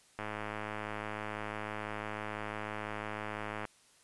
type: click train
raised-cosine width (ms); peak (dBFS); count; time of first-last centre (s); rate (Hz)
0.5; -23; 368; 0.19-3.652; 106
effects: white hiss -64 dBFS RMS until 4.03 s + resampled to 24000 Hz